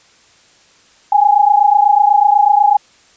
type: tone pair together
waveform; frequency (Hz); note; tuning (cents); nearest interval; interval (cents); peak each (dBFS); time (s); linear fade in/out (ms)
sine; 810 / 838.1; G#5 / G#5; -43 / +16; minor second; 59; -10; 1.12-2.77; 5
effects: white hiss -49 dBFS RMS until 3.16 s + resampled to 16000 Hz